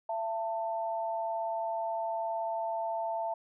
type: tone pair together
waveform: sine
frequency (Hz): 672.1 / 891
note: E5 / A5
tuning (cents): +33 / +22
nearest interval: perfect fourth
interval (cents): 489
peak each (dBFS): -33 / -34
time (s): 0.09-3.34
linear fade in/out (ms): 5
effects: none